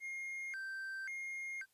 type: tone with vibrato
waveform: triangle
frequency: 1826 Hz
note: A#6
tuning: 36 cents flat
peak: -39 dBFS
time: 0-1.66 s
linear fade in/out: 50 ms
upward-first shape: square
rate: 0.93 Hz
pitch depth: 270 cents each way
effects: white hiss -75 dBFS RMS until 1.73 s + resampled to 32000 Hz